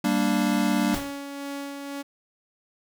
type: chord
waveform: square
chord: G minor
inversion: none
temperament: equal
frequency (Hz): 196 / 233.1 / 293.7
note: G3 / Bb3 / D4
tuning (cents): 0 / 0 / 0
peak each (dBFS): -26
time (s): 0.04-0.95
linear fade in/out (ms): 5
type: tone with tremolo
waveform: sawtooth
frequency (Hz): 280.9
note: C#4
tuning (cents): +23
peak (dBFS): -27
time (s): 0.91-2.03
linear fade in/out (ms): 20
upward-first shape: sine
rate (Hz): 2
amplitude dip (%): 35
type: noise with exponential decay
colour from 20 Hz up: pink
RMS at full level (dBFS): -28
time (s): 0.94-1.22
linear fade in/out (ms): 2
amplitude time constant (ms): 59
effects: none